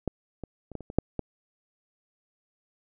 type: clicks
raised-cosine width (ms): 2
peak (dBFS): -14 / -23 / -29 / -20 / -28 / -25 / -7 / -16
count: 8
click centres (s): 0.077 / 0.437 / 0.717 / 0.753 / 0.807 / 0.901 / 0.986 / 1.193
effects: none